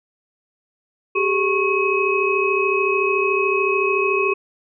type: tone cluster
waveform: sine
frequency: 387 / 420.7 / 1097 / 2546 Hz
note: G4 / G#4 / C#6 / D#7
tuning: -22 / +22 / -18 / +39 cents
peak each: -20 / -24 / -23 / -21 dBFS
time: 1.15-4.34 s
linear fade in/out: 10 ms
effects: none